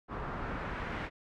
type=noise with low-pass filter sweep; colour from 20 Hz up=pink; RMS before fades=-38 dBFS; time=0.08-1.1 s; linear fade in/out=50 ms; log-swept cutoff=1200 to 2100 Hz; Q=1.5; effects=none